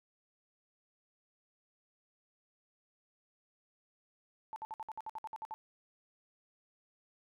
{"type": "tone bursts", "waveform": "sine", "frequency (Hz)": 879, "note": "A5", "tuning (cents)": -2, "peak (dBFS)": -39, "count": 12, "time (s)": [4.53, 5.54], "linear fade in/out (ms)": 0, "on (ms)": 31, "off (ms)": 58, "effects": []}